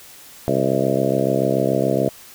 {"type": "harmonic tone with a mistuned harmonic", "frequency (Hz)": 67, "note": "C2", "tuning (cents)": 42, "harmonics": [2, 3, 4, 5, 6, 7, 8, 9, 10], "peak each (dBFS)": [-25, -25, -25, -25, -25, -25, -25, -25, -25], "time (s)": [0.48, 2.09], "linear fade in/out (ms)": 0, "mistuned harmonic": 10, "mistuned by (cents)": -33, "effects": ["white hiss -43 dBFS RMS until 2.34 s"]}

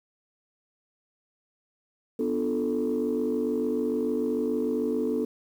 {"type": "chord", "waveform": "sine", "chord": "B half-diminished seventh", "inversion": "none", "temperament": "equal", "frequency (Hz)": [246.9, 293.7, 349.2, 440], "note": ["B3", "D4", "F4", "A4"], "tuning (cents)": [0, 0, 0, 0], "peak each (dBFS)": [-28, -30, -33, -27], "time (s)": [2.19, 5.25], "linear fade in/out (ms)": 5, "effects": ["tanh soft clip ceiling -18 dBFS", "9-bit"]}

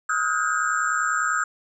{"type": "tone cluster", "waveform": "sine", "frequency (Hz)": [1265, 1388, 1458, 1601, 7380], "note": ["D#6", "F6", "F#6", "G6", "A#8"], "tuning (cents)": [28, -11, -26, 36, -18], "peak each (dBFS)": [-24, -30, -26, -28, -33], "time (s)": [0.09, 1.44], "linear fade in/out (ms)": 5, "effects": []}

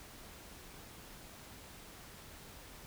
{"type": "silence", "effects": ["pink hiss -53 dBFS RMS until 2.86 s"]}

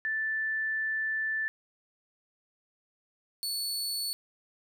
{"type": "tone pair in turn", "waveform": ["sine", "sawtooth"], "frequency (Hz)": [1760, 4435], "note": ["A6", "C#8"], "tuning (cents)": [0, 0], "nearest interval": "octave + major third", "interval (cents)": 1600, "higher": "second", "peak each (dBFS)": -28, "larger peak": "neither", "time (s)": [[0.05, 1.48], [3.43, 4.13]], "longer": "first", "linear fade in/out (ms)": 0, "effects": []}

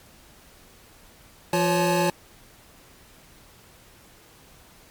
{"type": "tone cluster", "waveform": "square", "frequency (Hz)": [170.7, 352.2, 557, 864], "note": ["F3", "F4", "C#5", "A5"], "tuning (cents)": [-39, 15, 8, -32], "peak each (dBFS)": -26, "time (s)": [1.53, 2.1], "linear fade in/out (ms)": 2, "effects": ["pink hiss -52 dBFS RMS until 4.9 s", "MP3 96 kbps"]}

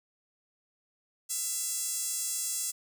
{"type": "tone with high-pass filter", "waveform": "sawtooth", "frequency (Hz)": 672, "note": "E5", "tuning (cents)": 33, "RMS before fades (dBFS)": -33, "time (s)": [1.29, 2.72], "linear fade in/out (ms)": 20, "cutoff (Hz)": 7600, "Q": 2.3, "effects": []}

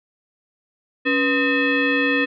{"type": "tone with frequency modulation", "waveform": "sine", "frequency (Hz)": 1046.5, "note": "C6", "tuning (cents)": 0, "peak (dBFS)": -16, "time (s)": [1.05, 2.26], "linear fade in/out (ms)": 20, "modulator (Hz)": 768, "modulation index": 2.2, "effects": []}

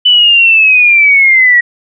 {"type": "linear sweep", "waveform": "sine", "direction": "down", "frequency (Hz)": [3000, 1905], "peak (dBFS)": -3, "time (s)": [0.05, 1.61], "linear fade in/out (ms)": 10, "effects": []}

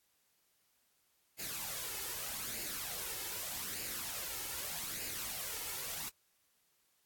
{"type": "noise with flanger", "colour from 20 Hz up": "white", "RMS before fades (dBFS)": -41, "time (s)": [1.38, 6.1], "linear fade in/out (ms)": 20, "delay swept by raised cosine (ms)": [0.42, 2.32], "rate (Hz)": 0.82, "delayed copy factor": 0.55, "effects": ["white hiss -75 dBFS RMS until 7.05 s", "AAC 64 kbps"]}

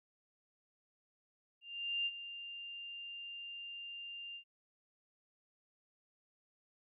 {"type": "tone with ADSR envelope", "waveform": "sine", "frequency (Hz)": 2794, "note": "F7", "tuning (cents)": 0, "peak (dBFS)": -32, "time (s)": [1.61, 4.44], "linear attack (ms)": 450, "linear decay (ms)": 43, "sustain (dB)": -12, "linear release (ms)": 85, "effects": []}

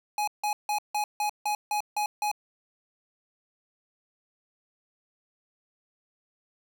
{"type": "tone bursts", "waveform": "square", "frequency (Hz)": 837, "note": "G#5", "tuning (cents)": 13, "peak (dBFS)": -26, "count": 9, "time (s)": [0.18, 2.315], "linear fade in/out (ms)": 2, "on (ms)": 95, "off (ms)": 160, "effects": ["9-bit"]}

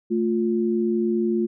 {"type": "tone pair together", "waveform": "sine", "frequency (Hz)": [221.5, 351.6], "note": ["A3", "F4"], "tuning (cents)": [12, 12], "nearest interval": "minor sixth", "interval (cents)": 800, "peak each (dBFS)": -22, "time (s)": [0.1, 1.47], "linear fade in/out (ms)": 20, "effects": []}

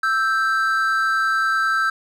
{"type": "tone pair together", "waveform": "triangle", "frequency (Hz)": [1318.5, 1568], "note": ["E6", "G6"], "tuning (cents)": [0, 0], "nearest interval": "minor third", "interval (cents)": 300, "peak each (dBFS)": -18, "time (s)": [0.03, 1.9], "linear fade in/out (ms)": 5, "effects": []}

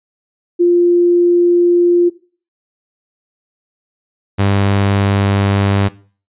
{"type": "tone pair in turn", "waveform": ["sine", "sawtooth"], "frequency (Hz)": [349.2, 99.47], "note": ["F4", "G2"], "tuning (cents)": [0, 26], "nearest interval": "octave + minor seventh", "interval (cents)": 2174, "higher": "first", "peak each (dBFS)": -7, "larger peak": "neither", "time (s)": [[0.59, 2.1], [4.38, 5.89]], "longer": "neither", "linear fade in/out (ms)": 20, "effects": ["noise-tail reverb RT60 0.4 s tail -18 dB re dry", "resampled to 8000 Hz"]}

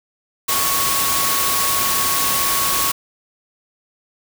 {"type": "tone in noise", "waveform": "sine", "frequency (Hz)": 1108.7, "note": "C#6", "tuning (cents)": 0, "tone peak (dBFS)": -23, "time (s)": [0.48, 2.92], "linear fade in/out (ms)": 10, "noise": "white", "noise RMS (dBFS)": -19, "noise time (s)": [0.48, 2.92], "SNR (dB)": -7, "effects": []}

